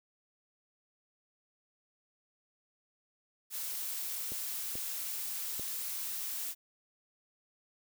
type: noise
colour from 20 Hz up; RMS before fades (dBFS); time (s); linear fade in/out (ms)
blue; -38; 3.5-6.55; 50
type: clicks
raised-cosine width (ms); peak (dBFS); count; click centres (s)
2; -31; 3; 4.32 / 4.755 / 5.596
effects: none